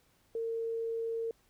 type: tone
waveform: sine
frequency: 456 Hz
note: A#4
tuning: 38 cents flat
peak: -32 dBFS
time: 0.35-1.31 s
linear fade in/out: 2 ms
effects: pink hiss -69 dBFS RMS until 1.49 s